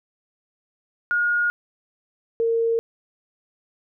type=tone pair in turn; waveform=sine; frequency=1433 / 458.7 Hz; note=F6 / A#4; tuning=+44 / -28 cents; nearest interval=octave + minor sixth; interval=1972 cents; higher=first; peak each=-18 dBFS; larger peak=neither; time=1.11-1.5 / 2.4-2.79 s; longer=neither; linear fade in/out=0 ms; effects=none